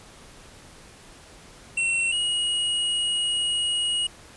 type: tone pair in turn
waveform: square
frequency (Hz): 2715 / 2890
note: F7 / F#7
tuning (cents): -50 / -41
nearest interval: minor second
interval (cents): 109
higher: second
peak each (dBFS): -22 / -23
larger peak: first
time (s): 1.77-2.12 / 2.12-4.07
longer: second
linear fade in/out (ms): 5
effects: pink hiss -48 dBFS RMS until 4.36 s + resampled to 24000 Hz